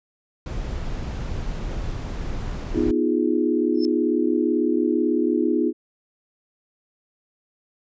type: noise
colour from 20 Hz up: brown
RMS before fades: -28 dBFS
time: 0.46-2.91 s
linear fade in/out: 2 ms
type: chord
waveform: sine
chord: F half-diminished seventh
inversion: second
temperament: equal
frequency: 246.9 / 311.1 / 349.2 / 415.3 Hz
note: Cb4 / Eb4 / F4 / Ab4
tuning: 0 / 0 / 0 / 0 cents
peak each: -24 / -22 / -23 / -26 dBFS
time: 2.73-5.73 s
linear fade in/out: 50 ms
type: tone with exponential growth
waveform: sine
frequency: 5274 Hz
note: E8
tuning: in tune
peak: -27 dBFS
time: 3.74-3.85 s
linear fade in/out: 0 ms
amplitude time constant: 22 ms
effects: resampled to 16000 Hz